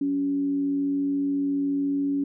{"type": "tone with frequency modulation", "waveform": "sine", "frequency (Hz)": 280.8, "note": "C#4", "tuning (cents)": 22, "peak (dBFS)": -22, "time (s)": [0.01, 2.24], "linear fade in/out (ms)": 5, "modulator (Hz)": 101, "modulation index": 0.22, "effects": []}